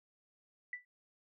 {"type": "tone with exponential decay", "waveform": "sine", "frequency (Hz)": 1975.5, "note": "B6", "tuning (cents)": 0, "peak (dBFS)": -35, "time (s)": [0.73, 0.85], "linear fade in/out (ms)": 2, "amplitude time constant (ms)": 26, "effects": []}